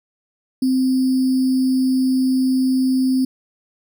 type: tone with sample-and-hold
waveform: sine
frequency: 259.7 Hz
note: C4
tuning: 13 cents flat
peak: -14 dBFS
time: 0.62-3.25 s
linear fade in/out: 5 ms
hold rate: 4900 Hz
effects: none